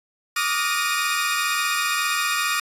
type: tone cluster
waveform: sawtooth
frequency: 1158 / 1240 / 1418 / 1855 / 2465 Hz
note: D6 / D#6 / F6 / A#6 / D#7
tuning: -25 / -6 / +26 / -9 / -17 cents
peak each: -24 dBFS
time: 0.36-2.6 s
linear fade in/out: 5 ms
effects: resampled to 32000 Hz